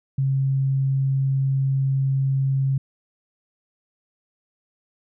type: tone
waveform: sine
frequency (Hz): 135.2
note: C#3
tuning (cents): -43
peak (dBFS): -18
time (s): 0.18-2.78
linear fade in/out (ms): 5
effects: none